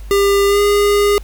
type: tone with pitch glide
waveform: square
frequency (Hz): 400 to 408.9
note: G4 to G#4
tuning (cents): +35 to -27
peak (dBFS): -11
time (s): 0.11-1.18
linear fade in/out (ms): 0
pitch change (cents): +38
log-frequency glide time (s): 0.47-0.6
effects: added 50 Hz sine -28 dBFS peak until 1.23 s + pink hiss -46 dBFS RMS until 1.23 s